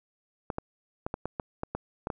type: clicks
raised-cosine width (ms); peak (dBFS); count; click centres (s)
1; -17; 10; 0.502 / 0.584 / 1.065 / 1.141 / 1.256 / 1.398 / 1.634 / 1.75 / 2.071 / 2.102
effects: none

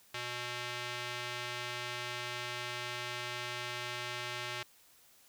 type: tone with band-pass filter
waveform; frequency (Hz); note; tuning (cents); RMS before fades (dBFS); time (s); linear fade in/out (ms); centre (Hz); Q
square; 122; B2; -21; -40; 0.14-4.63; 5; 2800; 1
effects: white hiss -63 dBFS RMS until 5.28 s

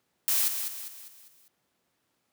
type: noise with echo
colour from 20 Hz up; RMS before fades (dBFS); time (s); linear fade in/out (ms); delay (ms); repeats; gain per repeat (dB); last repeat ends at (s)
blue; -25; 0.28-0.48; 0; 200; 5; -7; 1.48
effects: pink hiss -75 dBFS RMS until 2.32 s + high-pass 150 Hz 12 dB/octave

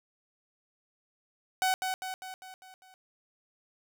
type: tone with echo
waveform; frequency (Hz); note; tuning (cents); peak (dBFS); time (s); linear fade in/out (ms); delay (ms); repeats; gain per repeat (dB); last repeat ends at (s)
sawtooth; 750; F#5; +23; -21; 1.62-1.74; 0; 200; 6; -5; 2.94
effects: none

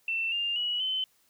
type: tone with pitch steps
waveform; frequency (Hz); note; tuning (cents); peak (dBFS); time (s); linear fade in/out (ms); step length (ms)
sine; 2683 / 2802 / 2926 / 3055; E7 / F7 / F#7 / G7; +30 / +5 / -20 / -45; -27; 0.08-1.04; 2; 240
effects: white hiss -67 dBFS RMS until 1.29 s

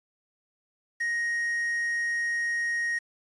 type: tone with quantisation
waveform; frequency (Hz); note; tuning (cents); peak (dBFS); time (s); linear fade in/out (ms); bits
triangle; 1874; A#6; +9; -24; 1-2.99; 10; 8
effects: resampled to 24000 Hz

